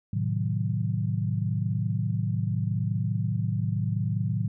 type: chord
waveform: sine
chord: A diminished seventh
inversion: none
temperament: equal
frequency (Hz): 110 / 130.81 / 155.56 / 185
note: A2 / C3 / Eb3 / Gb3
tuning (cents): 0 / 0 / 0 / 0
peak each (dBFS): -27 / -32 / -31 / -32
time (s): 0.13-4.48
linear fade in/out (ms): 5
effects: none